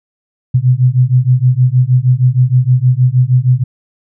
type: beating tone pair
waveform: sine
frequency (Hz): 123.47 / 129.87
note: B2 / C3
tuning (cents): 0 / -13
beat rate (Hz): 6.4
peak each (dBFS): -10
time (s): 0.54-3.64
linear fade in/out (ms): 10
effects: none